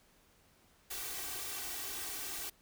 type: noise with comb filter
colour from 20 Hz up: white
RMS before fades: -41 dBFS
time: 0.9-2.5 s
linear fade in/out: 10 ms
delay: 2.6 ms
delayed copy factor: +0.95
effects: pink hiss -67 dBFS RMS until 2.61 s